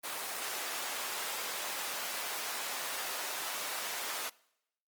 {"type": "high-pass noise", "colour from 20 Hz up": "pink", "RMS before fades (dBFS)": -38, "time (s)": [0.03, 4.3], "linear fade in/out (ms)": 20, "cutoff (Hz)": 700, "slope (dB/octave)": 12, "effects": ["noise-tail reverb RT60 0.8 s tail -23 dB re dry", "Opus 24 kbps"]}